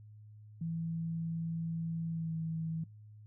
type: tone with pitch glide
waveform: sine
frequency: 164.81 to 161.79 Hz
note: E3 to E3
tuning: 0 to -32 cents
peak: -34 dBFS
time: 0.61-2.84 s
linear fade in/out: 5 ms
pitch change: -32 cents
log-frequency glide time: 2.11-2.32 s
effects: noise-tail reverb RT60 0.4 s tail -25 dB re dry + added 106 Hz sine -51 dBFS peak until 3.26 s